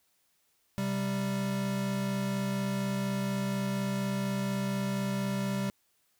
square tone pair together, 131.82 / 196 Hz, C3 / G3, +13 / 0 cents, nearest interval perfect fifth, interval 687 cents, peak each -36 / -31 dBFS, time 0.78-5.7 s, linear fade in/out 0 ms, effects white hiss -72 dBFS RMS until 6.19 s

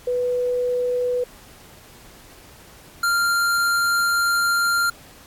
sine / square tone pair in turn, 493.9 / 1391.3 Hz, B4 / F6, 0 / -7 cents, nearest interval octave + tritone, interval 1793 cents, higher second, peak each -19 / -18 dBFS, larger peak second, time 0.07-1.24 / 3.03-4.9 s, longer second, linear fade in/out 5 ms, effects pink hiss -47 dBFS RMS until 5.26 s + AAC 64 kbps

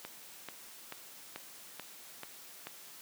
click train, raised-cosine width 0.3 ms, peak -25 dBFS, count 7, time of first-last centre 0.05-2.67 s, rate 2.29 Hz, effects white hiss -52 dBFS RMS until 3.01 s + high-pass 150 Hz 12 dB/octave

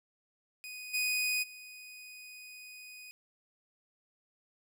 sawtooth tone with level steps, 2489 Hz, D#7, in tune, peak -39 / -26 / -44 dBFS, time 0.64-3.11 s, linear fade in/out 0 ms, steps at 0.93 / 1.42 s, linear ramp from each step 20 ms, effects none

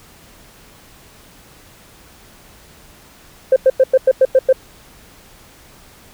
sine tone bursts, 523 Hz, C5, 1 cent flat, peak -5 dBFS, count 8, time 3.52-4.528 s, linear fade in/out 5 ms, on 42 ms, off 96 ms, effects tanh soft clip ceiling -3 dBFS + pink hiss -45 dBFS RMS until 6.13 s

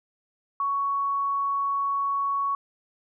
sine tone, 1115 Hz, C#6, 10 cents sharp, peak -23 dBFS, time 0.6-2.55 s, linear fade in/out 2 ms, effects none

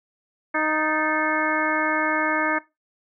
harmonic tone with a mistuned harmonic, 310 Hz, D#4, 6 cents flat, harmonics 1 / 2 / 3 / 4 / 5 / 6 / 7, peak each -28 / -28 / -28 / -28 / -28 / -28 / -28 dBFS, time 0.54-2.59 s, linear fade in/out 10 ms, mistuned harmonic 6, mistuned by -97 cents, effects noise-tail reverb RT60 0.2 s tail -17 dB re dry

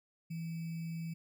sine tone with sample-and-hold, 164.81 Hz, E3, in tune, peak -37 dBFS, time 0.3-1.14 s, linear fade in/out 10 ms, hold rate 2450 Hz, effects none

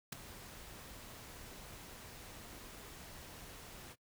pink noise with ADSR envelope, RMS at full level -37 dBFS, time 0.12-3.96 s, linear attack 6 ms, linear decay 9 ms, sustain -15 dB, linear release 49 ms, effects noise-tail reverb RT60 0.1 s tail -21 dB re dry

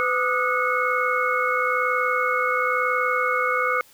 sine tone cluster, 504 / 1203 / 1264 / 1462 / 2184 Hz, B4 / D6 / D#6 / F#6 / C#7, +35 / +41 / +27 / -21 / -26 cents, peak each -26 dBFS, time 0-3.81 s, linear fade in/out 0 ms, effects white hiss -53 dBFS RMS until 3.93 s

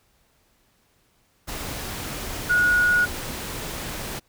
sine tone in noise, 1452 Hz, F#6, 33 cents flat, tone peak -16 dBFS, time 2.49-3.06 s, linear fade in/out 20 ms, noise pink, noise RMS -32 dBFS, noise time 1.47-4.2 s, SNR +13 dB, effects pink hiss -64 dBFS RMS until 4.28 s

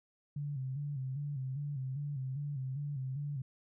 sine tone with vibrato, 137.9 Hz, C#3, 9 cents flat, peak -35 dBFS, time 0.36-3.42 s, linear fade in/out 5 ms, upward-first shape square, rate 2.5 Hz, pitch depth 86 cents each way, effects none

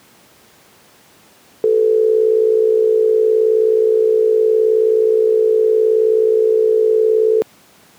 sine tone with amplitude modulation, 439 Hz, A4, 4 cents flat, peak -7 dBFS, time 1.64-7.42 s, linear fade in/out 0 ms, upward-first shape sine, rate 59.2 Hz, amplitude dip 70%, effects pink hiss -48 dBFS RMS until 7.98 s + high-pass 150 Hz 12 dB/octave

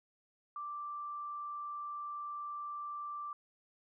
sine tone, 1174.7 Hz, D6, in tune, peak -39 dBFS, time 0.56-3.33 s, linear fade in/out 2 ms, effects none

